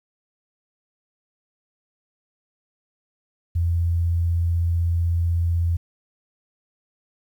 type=tone with vibrato; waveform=sine; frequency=85 Hz; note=F2; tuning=46 cents flat; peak=-18 dBFS; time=3.55-5.77 s; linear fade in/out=10 ms; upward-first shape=triangle; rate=16 Hz; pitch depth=10 cents each way; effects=9-bit